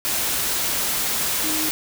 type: tone in noise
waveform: sine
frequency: 311.1 Hz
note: D#4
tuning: in tune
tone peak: -28 dBFS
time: 1.44-1.69 s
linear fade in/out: 0 ms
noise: white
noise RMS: -23 dBFS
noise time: 0.05-1.71 s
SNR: -8 dB
effects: none